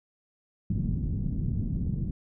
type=low-pass noise; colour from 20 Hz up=white; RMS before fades=-29 dBFS; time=0.7-2.11 s; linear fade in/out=5 ms; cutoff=190 Hz; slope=24 dB/octave; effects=none